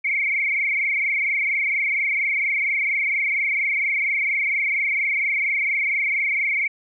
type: tone with frequency modulation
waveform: sine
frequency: 2217 Hz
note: C#7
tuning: in tune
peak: -19 dBFS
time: 0.04-6.68 s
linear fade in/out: 10 ms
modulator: 24.3 Hz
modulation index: 4.6
effects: none